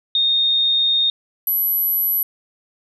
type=tone pair in turn; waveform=sine; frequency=3686 / 11791 Hz; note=A#7 / F#9; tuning=-20 / -7 cents; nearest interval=octave + minor sixth; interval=2013 cents; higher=second; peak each=-14 / -16 dBFS; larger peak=first; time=0.15-1.1 / 1.47-2.23 s; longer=first; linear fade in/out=2 ms; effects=none